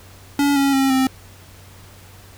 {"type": "tone with pitch steps", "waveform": "square", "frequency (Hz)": [284.1, 276.8, 269.7, 262.8], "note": ["C#4", "C#4", "C#4", "C4"], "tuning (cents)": [43, -2, -47, 8], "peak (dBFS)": -15, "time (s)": [0.39, 1.07], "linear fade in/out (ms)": 2, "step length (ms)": 170, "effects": ["added 94 Hz sine -44 dBFS peak until 2.37 s", "pink hiss -46 dBFS RMS until 2.37 s"]}